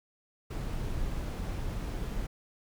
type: noise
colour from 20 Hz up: brown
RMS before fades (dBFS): -34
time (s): 0.5-2.27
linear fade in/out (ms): 10
effects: none